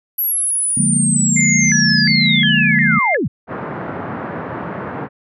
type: linear sweep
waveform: sine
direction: down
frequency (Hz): 11770 to 84.1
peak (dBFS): -15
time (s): 0.18-3.28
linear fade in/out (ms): 10
type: chord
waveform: sine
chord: Bb dominant seventh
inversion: first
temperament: equal with one note detuned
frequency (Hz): 146.83 / 177.36 / 207.7 / 233.1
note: D3 / F3 / Ab3 / Bb3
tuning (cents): 0 / +27 / 0 / 0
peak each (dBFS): -20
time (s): 0.77-2.99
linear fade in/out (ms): 5
type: tone with vibrato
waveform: sine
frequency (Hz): 1895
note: A#6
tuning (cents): +28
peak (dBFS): -15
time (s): 1.36-3.17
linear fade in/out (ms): 10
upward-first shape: square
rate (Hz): 1.4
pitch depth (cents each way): 180
type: band-pass noise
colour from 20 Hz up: pink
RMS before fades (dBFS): -26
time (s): 3.47-5.09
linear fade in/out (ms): 50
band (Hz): 120 to 1600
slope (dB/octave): 24
effects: none